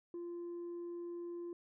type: tone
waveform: sine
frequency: 345.8 Hz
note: F4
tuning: 17 cents flat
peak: -39 dBFS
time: 0.14-1.53 s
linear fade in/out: 2 ms
effects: tanh soft clip ceiling -40 dBFS